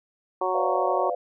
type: harmonic tone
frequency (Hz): 184.9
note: F#3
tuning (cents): -1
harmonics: 2 / 3 / 4 / 5 / 6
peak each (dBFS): -29 / -29 / -29 / -29 / -29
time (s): 0.41-1.1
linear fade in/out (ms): 5
type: chord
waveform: sine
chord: B diminished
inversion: none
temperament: equal with one note detuned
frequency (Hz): 504.6 / 587.3 / 698.5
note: B4 / D5 / F5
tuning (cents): +37 / 0 / 0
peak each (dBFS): -30 / -31 / -28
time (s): 0.54-1.15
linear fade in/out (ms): 5
effects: none